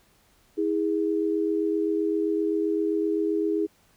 sine tone pair together, 323.1 / 410.8 Hz, E4 / G#4, -35 / -19 cents, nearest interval major third, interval 416 cents, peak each -25 dBFS, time 0.57-3.67 s, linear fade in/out 20 ms, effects pink hiss -62 dBFS RMS until 3.96 s

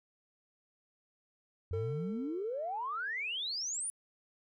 sine exponential sweep, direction up, 86.4 to 9956 Hz, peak -34 dBFS, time 1.71-3.9 s, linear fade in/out 0 ms
triangle tone with exponential decay, 449.1 Hz, A4, 35 cents sharp, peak -31 dBFS, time 1.73-3.57 s, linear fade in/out 5 ms, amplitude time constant 400 ms
effects tanh soft clip ceiling -25 dBFS

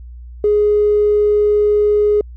triangle tone with tanh clipping, 417.1 Hz, G#4, 7 cents sharp, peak -10 dBFS, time 0.44-2.21 s, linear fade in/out 2 ms, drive 4 dB, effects added 60 Hz sine -31 dBFS peak until 2.36 s

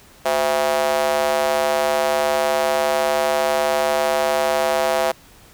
square tone with high-pass filter, 73.8 Hz, D2, 9 cents sharp, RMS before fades -19 dBFS, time 0.25-5.12 s, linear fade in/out 10 ms, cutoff 620 Hz, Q 3.2, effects pink hiss -48 dBFS RMS until 5.53 s

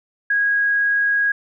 sine tone, 1647 Hz, G#6, 15 cents flat, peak -15 dBFS, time 0.3-1.32 s, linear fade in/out 5 ms, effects none

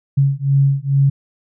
sine beating tone pair, 137.3 / 139.6 Hz, C#3 / C#3, -16 / +13 cents, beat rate 2.3 Hz, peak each -15 dBFS, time 0.17-1.1 s, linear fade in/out 10 ms, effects none

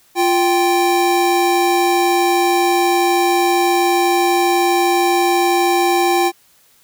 square tone pair together, 349.2 / 784 Hz, F4 / G5, 0 / 0 cents, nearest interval octave + major second, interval 1400 cents, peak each -16 dBFS, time 0.15-6.32 s, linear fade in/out 50 ms, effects white hiss -53 dBFS RMS until 6.83 s

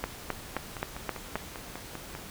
two click trains, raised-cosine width 0.5 ms, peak -14 / -23 dBFS, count 6 / 9, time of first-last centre 0.04-1.356 / 0.57-2.151 s, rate 3.8 / 5.06 Hz, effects pink hiss -44 dBFS RMS until 2.3 s

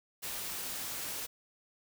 white noise, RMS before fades -39 dBFS, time 0.22-1.27 s, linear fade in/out 20 ms, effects none

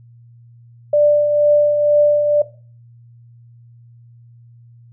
sine tone with tremolo, 590 Hz, D5, 8 cents sharp, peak -8 dBFS, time 0.93-2.42 s, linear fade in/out 5 ms, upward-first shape triangle, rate 2.1 Hz, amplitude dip 50%, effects noise-tail reverb RT60 0.4 s tail -17 dB re dry + added 118 Hz sine -42 dBFS peak until 4.92 s

